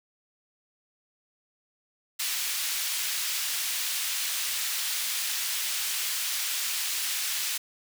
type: high-pass noise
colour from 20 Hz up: pink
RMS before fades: -30 dBFS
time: 2.19-7.58 s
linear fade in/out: 10 ms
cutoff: 2600 Hz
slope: 12 dB/octave
effects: none